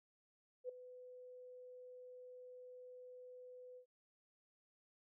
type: tone with ADSR envelope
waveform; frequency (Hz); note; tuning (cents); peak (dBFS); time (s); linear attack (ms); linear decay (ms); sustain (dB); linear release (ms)
sine; 501; B4; +25; -39; 0.64-3.86; 51; 6; -14; 91
effects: none